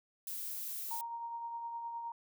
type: noise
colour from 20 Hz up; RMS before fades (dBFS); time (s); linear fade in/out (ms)
violet; -41; 0.27-1.01; 2
type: tone with tremolo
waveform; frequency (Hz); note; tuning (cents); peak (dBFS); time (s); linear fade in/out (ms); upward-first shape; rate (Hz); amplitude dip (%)
sine; 932.3; A#5; 0; -37; 0.91-2.12; 2; triangle; 9.7; 40
effects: none